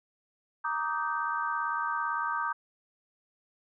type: chord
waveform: sine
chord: Eb major seventh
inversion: second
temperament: just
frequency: 933.4 / 1166.7 / 1244.5 / 1555.6 Hz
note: Bb5 / D6 / Eb6 / G6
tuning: +2 / -12 / 0 / -14 cents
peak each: -34 dBFS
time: 0.64-2.53 s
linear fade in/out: 10 ms
effects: none